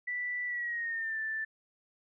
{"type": "tone with pitch glide", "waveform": "sine", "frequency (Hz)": [1970, 1765.2], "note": ["B6", "A6"], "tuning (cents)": [-5, 5], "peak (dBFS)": -32, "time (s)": [0.07, 1.45], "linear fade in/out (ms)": 10, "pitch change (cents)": -190, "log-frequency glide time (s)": [0.46, 1.19], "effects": []}